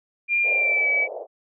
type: tone with pitch glide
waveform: sine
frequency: 2397 to 2287 Hz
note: D7 to D7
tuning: +35 to -47 cents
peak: -18 dBFS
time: 0.28-1.08 s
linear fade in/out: 50 ms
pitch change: -82 cents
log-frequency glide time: 0.51-0.87 s
type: band-pass noise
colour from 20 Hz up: white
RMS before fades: -34 dBFS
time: 0.43-1.27 s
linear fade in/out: 50 ms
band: 440 to 700 Hz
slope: 48 dB/octave
effects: none